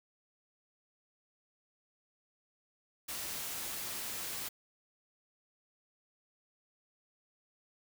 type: noise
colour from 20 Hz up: white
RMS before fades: -40 dBFS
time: 3.08-4.49 s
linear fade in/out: 10 ms
effects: none